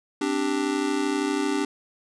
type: chord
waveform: square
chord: C suspended second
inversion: none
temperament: just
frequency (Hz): 261.6 / 294.3 / 392.4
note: C4 / D4 / G4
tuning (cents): 0 / +4 / +2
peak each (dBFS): -31 / -26 / -29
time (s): 0.21-1.65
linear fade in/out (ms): 5
effects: resampled to 22050 Hz

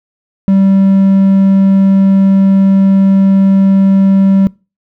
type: tone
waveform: triangle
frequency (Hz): 194.1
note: G3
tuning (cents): -17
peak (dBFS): -3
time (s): 0.48-4.47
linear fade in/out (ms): 0
effects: noise-tail reverb RT60 0.3 s tail -24 dB re dry

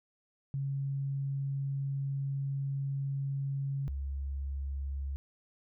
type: tone pair in turn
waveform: sine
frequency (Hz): 137.9 / 68.95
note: C#3 / C#2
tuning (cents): -9 / -9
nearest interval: octave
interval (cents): 1200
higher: first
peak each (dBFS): -31 / -33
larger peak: first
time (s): 0.54-3.88 / 3.88-5.16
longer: first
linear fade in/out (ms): 0
effects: none

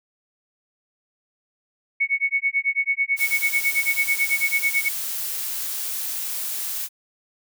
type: tone with tremolo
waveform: sine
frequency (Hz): 2217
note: C#7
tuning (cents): 0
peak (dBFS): -16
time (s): 2-4.89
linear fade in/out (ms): 10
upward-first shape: sine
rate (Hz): 9.1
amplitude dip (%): 100
type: noise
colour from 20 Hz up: blue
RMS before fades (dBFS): -28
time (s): 3.16-6.89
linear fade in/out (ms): 50
effects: none

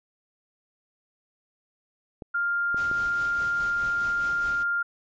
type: clicks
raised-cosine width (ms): 2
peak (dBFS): -24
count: 3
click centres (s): 2.222 / 2.745 / 2.914
type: tone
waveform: sine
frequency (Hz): 1400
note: F6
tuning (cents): +4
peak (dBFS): -23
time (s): 2.34-4.83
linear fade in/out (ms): 10
type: noise with tremolo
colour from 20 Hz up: pink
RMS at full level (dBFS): -41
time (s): 2.76-4.64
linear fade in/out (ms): 20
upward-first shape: sine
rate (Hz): 4.8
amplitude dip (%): 45
effects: resampled to 16000 Hz

